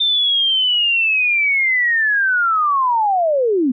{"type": "linear sweep", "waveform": "sine", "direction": "down", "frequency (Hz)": [3600, 236.2], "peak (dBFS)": -13, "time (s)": [0, 3.72], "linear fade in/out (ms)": 10, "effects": []}